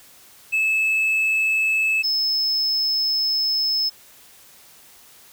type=tone pair in turn; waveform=triangle; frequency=2606 / 5212 Hz; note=E7 / E8; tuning=-20 / -20 cents; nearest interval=octave; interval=1200 cents; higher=second; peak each=-15 / -17 dBFS; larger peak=first; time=0.52-2.03 / 2.03-3.9 s; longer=second; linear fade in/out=20 ms; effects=tanh soft clip ceiling -11 dBFS + white hiss -49 dBFS RMS until 5.32 s